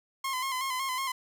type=tone with vibrato; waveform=sawtooth; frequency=1046.5 Hz; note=C6; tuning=in tune; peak=-26 dBFS; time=0.24-1.12 s; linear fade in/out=5 ms; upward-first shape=square; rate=5.4 Hz; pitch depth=47 cents each way; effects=11-bit